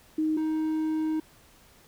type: tone pair in turn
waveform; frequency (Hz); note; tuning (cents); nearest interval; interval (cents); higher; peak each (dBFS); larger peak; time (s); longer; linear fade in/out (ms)
sine / triangle; 312.1 / 313.7; D#4 / D#4; +5 / +14; unison; 9; second; -23; neither; 0.18-0.37 / 0.37-1.2; second; 5
effects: pink hiss -57 dBFS RMS until 1.87 s